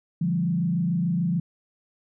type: tone with frequency modulation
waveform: sine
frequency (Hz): 172.5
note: F3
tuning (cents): -21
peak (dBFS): -21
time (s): 0.21-1.4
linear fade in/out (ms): 5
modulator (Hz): 26.8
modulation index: 0.89
effects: none